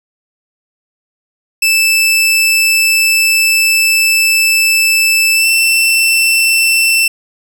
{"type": "tone with pitch glide", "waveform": "sawtooth", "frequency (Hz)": [2637, 2678], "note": ["E7", "E7"], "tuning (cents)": [0, 27], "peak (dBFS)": -5, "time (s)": [1.62, 7.08], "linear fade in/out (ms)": 5, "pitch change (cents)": 27, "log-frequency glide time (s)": [5.34, 5.48], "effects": []}